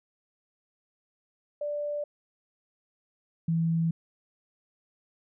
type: tone pair in turn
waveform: sine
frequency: 587.3 / 164.81 Hz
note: D5 / E3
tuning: 0 / 0 cents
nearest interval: octave + minor seventh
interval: 2200 cents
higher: first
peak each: -29 / -23 dBFS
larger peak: second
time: 1.61-2.04 / 3.48-3.91 s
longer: neither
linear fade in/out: 5 ms
effects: none